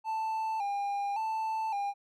triangle tone with vibrato, 843 Hz, G#5, 26 cents sharp, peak -28 dBFS, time 0.04-1.94 s, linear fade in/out 50 ms, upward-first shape square, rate 0.89 Hz, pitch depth 80 cents each way, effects none

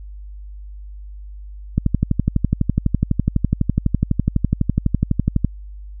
click train, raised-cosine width 5 ms, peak -3 dBFS, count 45, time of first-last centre 1.78-5.447 s, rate 12 Hz, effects added 50 Hz sine -32 dBFS peak until 6 s

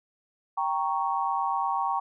sine chord, G diminished, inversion none, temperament equal, 784 / 932.3 / 1108.7 Hz, G5 / Bb5 / Db6, 0 / 0 / 0 cents, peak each -29 dBFS, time 0.57-2 s, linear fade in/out 10 ms, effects none

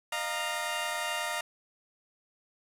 15% pulse chord, Eb suspended second, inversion none, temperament equal with one note detuned, 611.2 / 698.5 / 932.3 Hz, Eb5 / F5 / Bb5, -31 / 0 / 0 cents, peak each -30 / -29 / -28 dBFS, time 0.12-1.41 s, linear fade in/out 5 ms, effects resampled to 32000 Hz + 8-bit

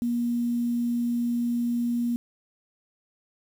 sine tone with quantisation, 238.3 Hz, A#3, 38 cents sharp, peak -23 dBFS, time 0.02-2.16 s, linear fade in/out 0 ms, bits 8, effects none

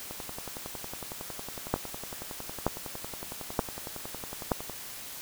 two click trains, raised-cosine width 1 ms, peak -24 / -10 dBFS, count 51 / 4, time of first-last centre 0.11-4.697 / 1.74-4.518 s, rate 10.9 / 1.08 Hz, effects white hiss -42 dBFS RMS until 5.21 s

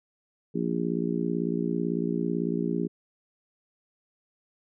harmonic tone, 58 Hz, A#1, 8 cents flat, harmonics 3 / 4 / 5 / 6 / 7, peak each -30 / -31 / -32 / -33 / -33 dBFS, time 0.54-2.88 s, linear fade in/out 20 ms, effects none

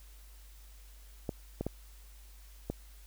clicks, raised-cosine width 2 ms, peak -20 dBFS, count 4, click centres 1.292 / 1.61 / 1.666 / 2.7 s, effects added 50 Hz sine -51 dBFS peak until 3.06 s + white hiss -61 dBFS RMS until 3.06 s

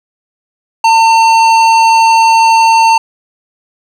sine tone with hard clipping, 903 Hz, A5, 45 cents sharp, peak -6 dBFS, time 0.84-2.98 s, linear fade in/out 5 ms, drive 13 dB, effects none

